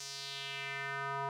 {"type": "tone with band-pass filter sweep", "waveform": "square", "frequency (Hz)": 138.59, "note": "C#3", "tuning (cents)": 0, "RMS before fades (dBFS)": -40, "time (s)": [0, 1.29], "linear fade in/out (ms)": 2, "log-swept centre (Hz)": [6000, 960], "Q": 2.5, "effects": []}